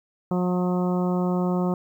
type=harmonic tone; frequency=180 Hz; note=F#3; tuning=47 cents flat; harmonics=1 / 2 / 3 / 4 / 5 / 6 / 7; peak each=-22 / -28 / -32 / -34 / -36 / -38 / -39 dBFS; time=0.31-1.74 s; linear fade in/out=2 ms; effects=10-bit